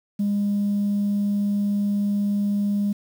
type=tone; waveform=sine; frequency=203.4 Hz; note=G#3; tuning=36 cents flat; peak=-18 dBFS; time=0.19-2.93 s; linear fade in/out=10 ms; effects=tanh soft clip ceiling -17 dBFS + 8-bit